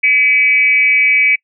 sine tone with frequency modulation, 2284 Hz, D7, 49 cents flat, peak -8 dBFS, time 0.03-1.36 s, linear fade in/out 10 ms, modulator 256 Hz, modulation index 0.6, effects noise-tail reverb RT60 0.1 s tail -25 dB re dry

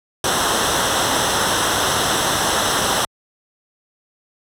pink noise with comb filter, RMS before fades -18 dBFS, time 0.24-3.05 s, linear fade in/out 2 ms, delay 0.43 ms, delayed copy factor -0.7, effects high-pass 60 Hz 12 dB/octave + low-pass 11000 Hz 12 dB/octave

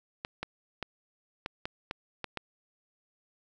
clicks, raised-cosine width 0.3 ms, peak -18 dBFS, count 8, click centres 0.249 / 0.43 / 0.827 / 1.461 / 1.655 / 1.911 / 2.243 / 2.373 s, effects none

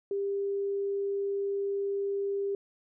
sine tone, 398.2 Hz, G4, 27 cents sharp, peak -28 dBFS, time 0.11-2.55 s, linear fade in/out 2 ms, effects none

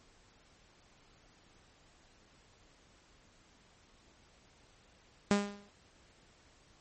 sawtooth tone with exponential decay, 202.9 Hz, G#3, 40 cents flat, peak -19 dBFS, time 5.31-5.69 s, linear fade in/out 0 ms, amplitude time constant 81 ms, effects pink hiss -64 dBFS RMS until 6.8 s + MP3 32 kbps

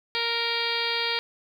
harmonic tone, 466.2 Hz, A#4, in tune, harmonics 1 / 2 / 3 / 4 / 5 / 6 / 7 / 8 / 9 / 10, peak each -34 / -34 / -36 / -34 / -31 / -37 / -33 / -33 / -34 / -33 dBFS, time 0.15-1.19 s, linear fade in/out 0 ms, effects 9-bit

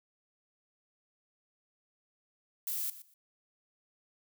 violet noise with echo, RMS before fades -35 dBFS, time 2.67-2.9 s, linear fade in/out 2 ms, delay 120 ms, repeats 2, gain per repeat -15 dB, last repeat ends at 3.14 s, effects none

